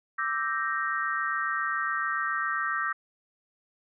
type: chord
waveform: sine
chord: E half-diminished seventh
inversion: third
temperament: equal with one note detuned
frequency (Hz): 1171.3 / 1318.5 / 1568 / 1864.7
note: D6 / E6 / G6 / Bb6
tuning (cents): -5 / 0 / 0 / 0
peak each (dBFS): -32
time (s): 0.18-2.93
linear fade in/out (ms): 10
effects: none